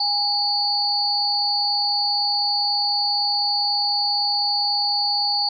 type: tone cluster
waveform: sine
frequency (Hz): 821 / 4344 / 4614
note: G#5 / C#8 / D8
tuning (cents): -20 / -36 / -31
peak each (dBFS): -25 / -24 / -21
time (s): 0-5.49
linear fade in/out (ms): 5
effects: none